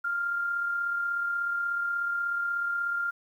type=tone with amplitude modulation; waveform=sine; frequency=1396.9 Hz; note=F6; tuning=in tune; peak=-25 dBFS; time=0.04-3.11 s; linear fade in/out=10 ms; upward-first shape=sine; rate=36.5 Hz; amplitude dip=35%; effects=10-bit